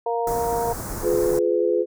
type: harmonic tone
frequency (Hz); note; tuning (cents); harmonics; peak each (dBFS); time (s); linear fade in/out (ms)
233.6; A#3; +4; 2 / 3 / 4; -24 / -26 / -27; 0.06-0.73; 5
type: band-stop noise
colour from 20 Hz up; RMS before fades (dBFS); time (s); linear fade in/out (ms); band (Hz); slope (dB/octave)
pink; -31; 0.27-1.39; 2; 1500 to 6000; 24
type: chord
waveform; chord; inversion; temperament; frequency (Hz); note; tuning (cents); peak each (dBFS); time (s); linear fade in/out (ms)
sine; F diminished; none; just; 349.2 / 419.1 / 502.9; F4 / Ab4 / Cb5; 0 / +16 / +31; -22; 1.02-1.86; 50
effects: none